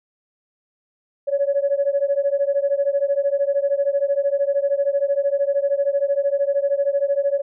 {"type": "beating tone pair", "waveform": "sine", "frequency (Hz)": [556, 569], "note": ["C#5", "C#5"], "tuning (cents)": [5, 45], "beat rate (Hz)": 13, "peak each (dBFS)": [-19, -20], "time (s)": [1.27, 7.42], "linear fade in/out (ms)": 20, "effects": ["tanh soft clip ceiling -10 dBFS"]}